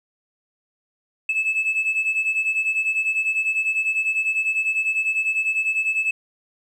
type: beating tone pair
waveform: sine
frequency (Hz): 2600 / 2610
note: E7 / E7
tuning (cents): -24 / -18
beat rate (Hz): 10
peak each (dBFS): -23 / -19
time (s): 1.29-6.11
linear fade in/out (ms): 5
effects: tanh soft clip ceiling -16 dBFS + 9-bit